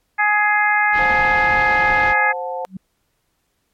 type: harmonic tone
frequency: 418.5 Hz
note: G#4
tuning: 13 cents sharp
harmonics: 2 / 3 / 4 / 5 / 6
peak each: -18 / -24 / -17 / -19 / -31 dBFS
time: 0.18-2.33 s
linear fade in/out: 20 ms
type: low-pass noise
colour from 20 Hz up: pink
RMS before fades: -29 dBFS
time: 0.92-2.15 s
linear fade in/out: 50 ms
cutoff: 4200 Hz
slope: 24 dB/octave
type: chord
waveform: sine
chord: F# diminished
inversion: second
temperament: equal with one note detuned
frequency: 523.3 / 725.2 / 880 Hz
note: C5 / F#5 / A5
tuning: 0 / -35 / 0 cents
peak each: -26 / -28 / -27 dBFS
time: 0.99-2.65 s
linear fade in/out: 0 ms
type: tone with exponential growth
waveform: sine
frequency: 188.6 Hz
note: F#3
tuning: 33 cents sharp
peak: -23 dBFS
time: 2.66-2.77 s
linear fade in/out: 5 ms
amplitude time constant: 23 ms
effects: pink hiss -68 dBFS RMS until 3.73 s + MP3 64 kbps

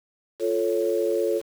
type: chord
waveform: sine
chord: F augmented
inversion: none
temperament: equal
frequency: 349.2 / 440 / 554.4 Hz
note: F4 / A4 / C#5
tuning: 0 / 0 / 0 cents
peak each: -26 / -24 / -26 dBFS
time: 0.39-1.42 s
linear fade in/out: 50 ms
effects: 7-bit

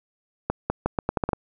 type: accelerating click train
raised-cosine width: 1 ms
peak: -8 dBFS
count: 9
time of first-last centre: 0.5-1.332 s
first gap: 200 ms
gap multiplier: 0.8
effects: none

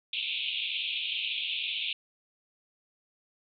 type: band-pass noise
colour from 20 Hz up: white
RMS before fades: -33 dBFS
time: 0.13-1.93 s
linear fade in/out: 2 ms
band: 2400 to 3700 Hz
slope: 96 dB/octave
effects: none

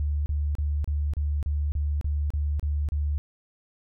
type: tone bursts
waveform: sine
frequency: 73.42 Hz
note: D2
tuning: in tune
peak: -23 dBFS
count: 11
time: 0-3.18 s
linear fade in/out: 0 ms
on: 260 ms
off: 32 ms
effects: none

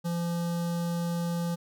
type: tone with notch filter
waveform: square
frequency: 171.1 Hz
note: F3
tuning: 35 cents flat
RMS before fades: -30 dBFS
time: 0.04-1.56 s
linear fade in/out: 20 ms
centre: 2200 Hz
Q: 1.1
effects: none

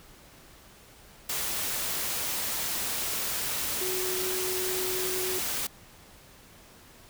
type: tone in noise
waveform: sine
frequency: 370 Hz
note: F#4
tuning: in tune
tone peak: -32 dBFS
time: 3.81-5.39 s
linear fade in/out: 5 ms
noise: white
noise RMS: -31 dBFS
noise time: 1.29-5.67 s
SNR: -4 dB
effects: pink hiss -53 dBFS RMS until 7.09 s

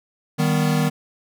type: chord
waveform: square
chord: Eb augmented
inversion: none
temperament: equal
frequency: 155.56 / 196 / 246.9 Hz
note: Eb3 / G3 / B3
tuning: 0 / 0 / 0 cents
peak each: -20 / -25 / -24 dBFS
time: 0.38-0.9 s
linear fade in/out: 20 ms
effects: none

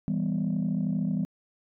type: chord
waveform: sine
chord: E minor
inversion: none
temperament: just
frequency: 164.81 / 197.78 / 247.2 Hz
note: E3 / G3 / B3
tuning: 0 / +16 / +2 cents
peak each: -28 / -27 / -30 dBFS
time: 0.08-1.25 s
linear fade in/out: 0 ms
effects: tanh soft clip ceiling -20 dBFS

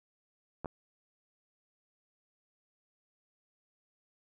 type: clicks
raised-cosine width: 1 ms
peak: -24 dBFS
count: 2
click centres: 0.646 / 0.658 s
effects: none

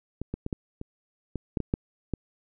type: clicks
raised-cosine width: 3 ms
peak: -19 / -18 / -18 / -16 / -23 / -18 / -13 / -16 / -11 / -15 dBFS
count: 10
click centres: 0.216 / 0.34 / 0.464 / 0.528 / 0.814 / 1.357 / 1.572 / 1.603 / 1.739 / 2.137 s
effects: none

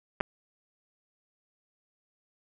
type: clicks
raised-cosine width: 0.5 ms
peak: -16 / -11 dBFS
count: 2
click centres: 0.204 / 0.209 s
effects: none

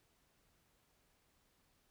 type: silence
effects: pink hiss -75 dBFS RMS until 1.9 s

